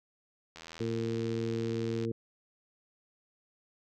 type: click train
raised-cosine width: 0.2 ms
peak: -28 dBFS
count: 123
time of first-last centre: 0.56-2.05 s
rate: 81.9 Hz
type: harmonic tone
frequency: 114.3 Hz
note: A#2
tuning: 34 cents flat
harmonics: 1 / 2 / 3 / 4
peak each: -36 / -36 / -36 / -36 dBFS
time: 0.8-2.12 s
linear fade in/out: 5 ms
effects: none